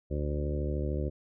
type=harmonic tone with a mistuned harmonic; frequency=73.42 Hz; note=D2; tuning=in tune; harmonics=1 / 2 / 3 / 4 / 5 / 6 / 7 / 8; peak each=-31 / -36 / -41 / -40 / -38 / -46 / -40 / -44 dBFS; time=0.1-1.1 s; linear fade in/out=20 ms; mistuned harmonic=1; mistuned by=-27 cents; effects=none